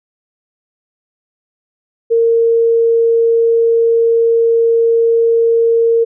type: tone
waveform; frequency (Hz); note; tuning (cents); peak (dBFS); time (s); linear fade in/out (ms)
sine; 460.3; A#4; -22; -8; 2.1-6.05; 20
effects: none